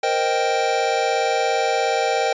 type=chord; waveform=square; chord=C minor seventh; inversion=third; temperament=equal; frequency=466.2 / 523.3 / 622.3 / 784 Hz; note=Bb4 / C5 / Eb5 / G5; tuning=0 / 0 / 0 / 0 cents; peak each=-25 / -26 / -26 / -22 dBFS; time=0.03-2.33 s; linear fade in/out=5 ms; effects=resampled to 16000 Hz